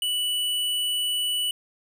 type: tone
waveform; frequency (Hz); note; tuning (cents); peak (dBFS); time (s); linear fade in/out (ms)
square; 2960; F#7; 0; -24; 0.02-1.51; 2
effects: none